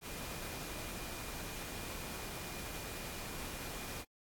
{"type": "tone in noise", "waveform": "sine", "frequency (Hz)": 2425, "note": "D#7", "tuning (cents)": -45, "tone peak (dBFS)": -55, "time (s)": [0.01, 4.05], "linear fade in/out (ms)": 50, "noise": "pink", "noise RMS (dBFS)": -44, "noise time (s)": [0.01, 4.05], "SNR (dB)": -14, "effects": ["AAC 64 kbps"]}